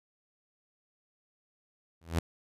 sawtooth tone with exponential growth, 82.8 Hz, E2, 8 cents sharp, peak -19 dBFS, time 2.01-2.19 s, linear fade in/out 5 ms, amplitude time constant 38 ms, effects resampled to 32000 Hz

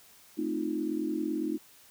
sine chord, F dominant seventh, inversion first, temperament equal, 220 / 261.6 / 311.1 / 349.2 Hz, A3 / C4 / Eb4 / F4, 0 / 0 / 0 / 0 cents, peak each -37 / -37 / -31 / -36 dBFS, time 0.37-1.58 s, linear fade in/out 20 ms, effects white hiss -57 dBFS RMS until 1.9 s

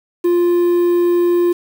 triangle tone with quantisation, 349.2 Hz, F4, in tune, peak -9 dBFS, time 0.24-1.53 s, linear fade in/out 10 ms, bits 6, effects none

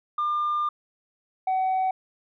sine tone pair in turn, 1200 / 753.6 Hz, D6 / F#5, +37 / +32 cents, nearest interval minor sixth, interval 805 cents, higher first, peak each -21 / -19 dBFS, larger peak second, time 0.18-0.69 / 1.47-1.91 s, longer first, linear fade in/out 5 ms, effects tanh soft clip ceiling -20 dBFS

